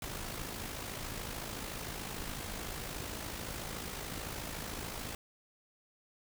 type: noise with amplitude modulation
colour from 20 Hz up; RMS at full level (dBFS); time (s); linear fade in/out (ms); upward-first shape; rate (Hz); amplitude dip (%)
pink; -39; 0.02-5.15; 2; sine; 53.7; 50
effects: none